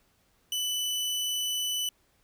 sawtooth tone, 2986 Hz, F#7, 15 cents sharp, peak -25 dBFS, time 0.52-1.89 s, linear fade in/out 2 ms, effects pink hiss -68 dBFS RMS until 2.23 s

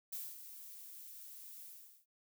violet noise with ADSR envelope, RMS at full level -42 dBFS, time 0.12-2.06 s, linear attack 11 ms, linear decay 220 ms, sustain -10 dB, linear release 410 ms, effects none

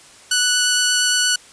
10% pulse tone with vibrato, 1480 Hz, F#6, in tune, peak -6 dBFS, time 0.31-1.36 s, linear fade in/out 5 ms, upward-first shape triangle, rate 8.6 Hz, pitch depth 9 cents each way, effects white hiss -45 dBFS RMS until 1.52 s + resampled to 22050 Hz

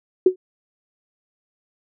sine tone with exponential decay, 370 Hz, F#4, in tune, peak -6 dBFS, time 0.26-0.36 s, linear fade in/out 5 ms, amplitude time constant 20 ms, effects none

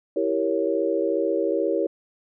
sine chord, E diminished seventh, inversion none, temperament equal, 329.6 / 392 / 466.2 / 554.4 Hz, E4 / G4 / Bb4 / Db5, 0 / 0 / 0 / 0 cents, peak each -26 dBFS, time 0.16-1.87 s, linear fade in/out 5 ms, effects none

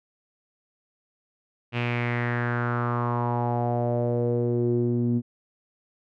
sawtooth tone with low-pass filter sweep, 120 Hz, B2, 49 cents flat, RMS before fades -25 dBFS, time 1.72-5.22 s, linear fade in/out 50 ms, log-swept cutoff 2700 to 260 Hz, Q 4.5, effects none

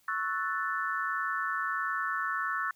sine chord, F# minor seventh, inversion second, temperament equal, 1108.7 / 1318.5 / 1480 / 1760 Hz, C#6 / E6 / F#6 / A6, 0 / 0 / 0 / 0 cents, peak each -35 / -34 / -35 / -35 dBFS, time 0.08-2.71 s, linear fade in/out 2 ms, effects white hiss -67 dBFS RMS until 2.75 s

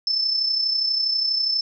sine tone with amplitude modulation, 5274 Hz, E8, in tune, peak -17 dBFS, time 0.07-1.61 s, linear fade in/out 2 ms, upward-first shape sine, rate 32.3 Hz, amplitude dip 50%, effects none

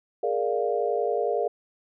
sine chord, Bb dominant seventh, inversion third, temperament equal, 415.3 / 466.2 / 587.3 / 698.5 Hz, Ab4 / Bb4 / D5 / F5, 0 / 0 / 0 / 0 cents, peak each -28 / -27 / -30 / -29 dBFS, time 0.23-1.48 s, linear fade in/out 5 ms, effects none

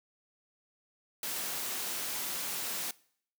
white noise, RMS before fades -36 dBFS, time 1.23-2.91 s, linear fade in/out 2 ms, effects noise-tail reverb RT60 0.6 s tail -22 dB re dry + high-pass 150 Hz 12 dB/octave

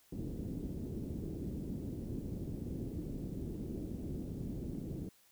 white low-pass noise, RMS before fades -41 dBFS, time 0.12-5.09 s, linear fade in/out 5 ms, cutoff 320 Hz, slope 24 dB/octave, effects white hiss -67 dBFS RMS until 5.31 s

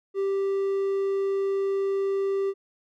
triangle tone, 392 Hz, G4, in tune, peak -21 dBFS, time 0.14-2.54 s, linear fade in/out 50 ms, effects none

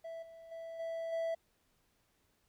triangle tone with level steps, 659.3 Hz, E5, in tune, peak -40 / -49 / -41 / -35 / -31 dBFS, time 0.04-1.35 s, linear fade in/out 10 ms, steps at 0.22 / 0.51 / 0.79 / 1.12 s, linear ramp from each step 10 ms, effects pink hiss -75 dBFS RMS until 2.48 s

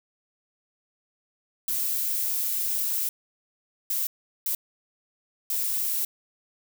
violet noise bursts at uneven times, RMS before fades -27 dBFS, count 4, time 1.68-3.09 / 3.9-4.07 / 4.46-4.55 / 5.5-6.05 s, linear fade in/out 2 ms, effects none

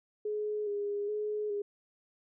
sine tone with vibrato, 415.3 Hz, G#4, in tune, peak -31 dBFS, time 0.25-1.62 s, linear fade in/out 5 ms, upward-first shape square, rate 1.2 Hz, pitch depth 28 cents each way, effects none

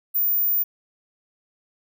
sine tone, 14770 Hz, A#9, 17 cents flat, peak -18 dBFS, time 0.14-0.64 s, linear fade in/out 20 ms, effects none

